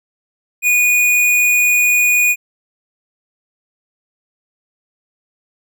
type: tone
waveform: square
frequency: 2459 Hz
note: D#7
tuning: 21 cents flat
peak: -11 dBFS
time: 0.62-2.36 s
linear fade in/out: 50 ms
effects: none